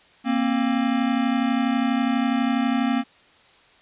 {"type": "tone pair together", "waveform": "square", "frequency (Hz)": [233.8, 266], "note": ["A#3", "C4"], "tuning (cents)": [5, 29], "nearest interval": "major second", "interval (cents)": 224, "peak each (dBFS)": -23, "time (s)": [0.24, 3.04], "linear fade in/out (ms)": 50, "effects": ["white hiss -54 dBFS RMS until 3.81 s", "resampled to 8000 Hz"]}